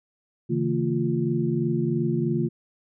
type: tone cluster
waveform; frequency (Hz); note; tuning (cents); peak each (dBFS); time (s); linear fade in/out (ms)
sine; 137.9 / 160.9 / 226.2 / 349.6; C#3 / E3 / A3 / F4; -9 / -42 / +48 / +2; -27; 0.49-2.49; 20
effects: none